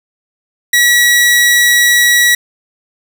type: tone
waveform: sawtooth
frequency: 1929 Hz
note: B6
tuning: 41 cents flat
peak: -3 dBFS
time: 0.73-2.35 s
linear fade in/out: 5 ms
effects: none